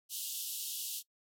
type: band-pass noise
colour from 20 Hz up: white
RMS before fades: -40 dBFS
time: 0.09-1.03 s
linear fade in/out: 50 ms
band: 2800 to 16000 Hz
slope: 96 dB/octave
effects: noise-tail reverb RT60 0.1 s tail -21 dB re dry